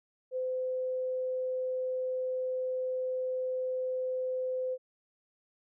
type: tone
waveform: sine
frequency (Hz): 512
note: C5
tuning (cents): -38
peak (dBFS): -30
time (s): 0.31-4.78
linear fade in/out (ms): 50
effects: none